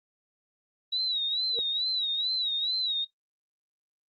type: tone with vibrato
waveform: sine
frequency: 3877 Hz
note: B7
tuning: 33 cents flat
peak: -26 dBFS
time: 0.92-3.05 s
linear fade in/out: 10 ms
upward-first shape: sine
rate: 2.3 Hz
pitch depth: 97 cents each way
type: tone with exponential growth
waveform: sine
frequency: 466.2 Hz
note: A#4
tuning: in tune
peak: -29 dBFS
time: 1.5-1.59 s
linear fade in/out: 0 ms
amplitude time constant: 19 ms
effects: noise-tail reverb RT60 0.1 s tail -17 dB re dry + Opus 24 kbps